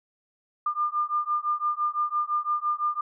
sine beating tone pair, 1200 / 1205.9 Hz, D6 / D6, +37 / +45 cents, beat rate 5.9 Hz, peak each -27 dBFS, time 0.66-3.01 s, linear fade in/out 5 ms, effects none

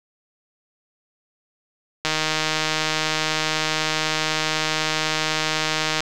click train, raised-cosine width 0.2 ms, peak -4 dBFS, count 618, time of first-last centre 2.05-6.005 s, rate 156 Hz, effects none

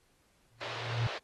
sine tone with exponential growth, 116.54 Hz, A#2, in tune, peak -25 dBFS, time 0.51-1.07 s, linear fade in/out 5 ms, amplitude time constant 120 ms
pink band-pass noise, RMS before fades -41 dBFS, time 0.61-1.18 s, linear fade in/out 2 ms, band 420 to 4400 Hz, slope 24 dB/octave
effects pink hiss -70 dBFS RMS until 1.23 s + AAC 32 kbps

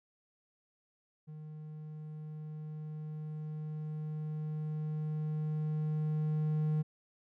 triangle tone with level ramp, 153.7 Hz, D#3, 21 cents flat, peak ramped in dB -42 to -26 dBFS, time 1.27-6.83 s, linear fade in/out 20 ms, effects none

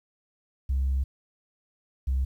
sine tone pair in turn, 66.8 / 65.88 Hz, C2 / C2, +36 / +12 cents, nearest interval unison, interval 24 cents, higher first, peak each -21 dBFS, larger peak neither, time 0.69-1.04 / 2.07-2.25 s, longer first, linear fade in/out 10 ms, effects tanh soft clip ceiling -20 dBFS + 10-bit

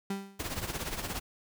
35% pulse tone with exponential decay, 196.7 Hz, G3, 6 cents sharp, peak -28 dBFS, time 0.1-0.48 s, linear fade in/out 5 ms, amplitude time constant 82 ms
pink noise with tremolo, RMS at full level -33 dBFS, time 0.39-1.2 s, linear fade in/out 10 ms, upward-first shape triangle, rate 17 Hz, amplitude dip 75%
effects none

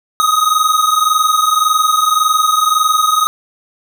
square tone pair together, 1244.5 / 1266.3 Hz, D#6 / D#6, 0 / +30 cents, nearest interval unison, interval 30 cents, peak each -14 dBFS, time 0.2-3.27 s, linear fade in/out 0 ms, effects none

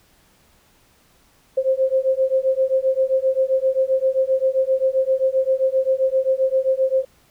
sine beating tone pair, 523.3 / 530.9 Hz, C5 / C5, 0 / +25 cents, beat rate 7.6 Hz, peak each -19 dBFS, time 1.57-7.05 s, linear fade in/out 10 ms, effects pink hiss -57 dBFS RMS until 7.3 s

